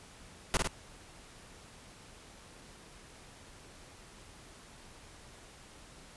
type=noise with echo; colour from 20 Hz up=pink; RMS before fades=-27 dBFS; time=0.54-0.57 s; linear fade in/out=0 ms; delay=52 ms; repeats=2; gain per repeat=-3 dB; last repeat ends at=0.674 s; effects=pink hiss -54 dBFS RMS until 6.16 s + resampled to 24000 Hz